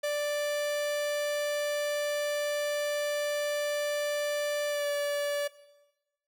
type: tone with pitch glide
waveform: 45% pulse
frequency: 587.3 to 578.2 Hz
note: D5 to D5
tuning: 0 to -27 cents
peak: -28 dBFS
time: 0.03-5.48 s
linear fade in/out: 10 ms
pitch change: -27 cents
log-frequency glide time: 4.69-4.88 s
effects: noise-tail reverb RT60 1.0 s tail -17 dB re dry